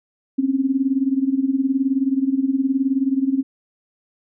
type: tone with tremolo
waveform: sine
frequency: 268.5 Hz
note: C4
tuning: 45 cents sharp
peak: -13 dBFS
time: 0.38-3.43 s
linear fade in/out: 10 ms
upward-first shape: sine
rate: 19 Hz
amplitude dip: 80%
effects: none